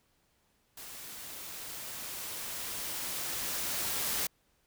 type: noise with level ramp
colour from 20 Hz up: white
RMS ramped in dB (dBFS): -46 to -32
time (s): 0.77-4.27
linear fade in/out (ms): 5
effects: pink hiss -72 dBFS RMS until 4.66 s